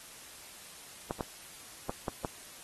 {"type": "clicks", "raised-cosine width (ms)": 1, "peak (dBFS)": -19, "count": 5, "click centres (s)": [1.109, 1.208, 1.895, 2.082, 2.248], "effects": ["white hiss -50 dBFS RMS until 2.63 s", "AAC 32 kbps"]}